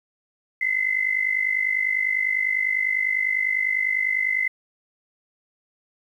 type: tone pair together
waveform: sine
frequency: 2025 / 2075 Hz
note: B6 / C7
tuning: +43 / -15 cents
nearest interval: unison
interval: 42 cents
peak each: -23 dBFS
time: 0.61-4.48 s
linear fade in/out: 5 ms
effects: 9-bit